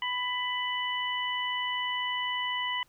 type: harmonic tone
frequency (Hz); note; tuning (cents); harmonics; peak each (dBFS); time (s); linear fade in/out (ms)
994; B5; +11; 1 / 2 / 3; -33 / -33 / -33; 0.02-2.83; 2
effects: pink hiss -66 dBFS RMS until 2.88 s